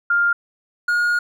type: tone pair in turn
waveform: sine / triangle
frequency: 1402 / 1433.1 Hz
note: F6 / F6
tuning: +6 / +44 cents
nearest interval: unison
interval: 38 cents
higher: second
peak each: -14 / -14 dBFS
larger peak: neither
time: 0.1-0.33 / 0.88-1.19 s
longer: second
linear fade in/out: 5 ms
effects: none